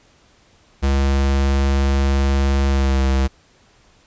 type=tone with pitch glide; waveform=square; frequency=68.5 to 66.74 Hz; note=C#2 to C2; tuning=-20 to +35 cents; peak=-15 dBFS; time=0.82-3.28 s; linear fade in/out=20 ms; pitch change=-45 cents; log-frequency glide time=2.68-3.02 s; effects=pink hiss -54 dBFS RMS until 4.06 s + resampled to 16000 Hz